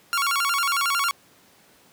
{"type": "tone with vibrato", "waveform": "sawtooth", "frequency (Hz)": 1244.5, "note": "D#6", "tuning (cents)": 0, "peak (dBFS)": -17, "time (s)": [0.13, 1.11], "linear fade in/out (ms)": 0, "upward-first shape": "square", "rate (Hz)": 11, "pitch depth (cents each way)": 190, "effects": ["pink hiss -55 dBFS RMS until 1.92 s", "high-pass 150 Hz 12 dB/octave"]}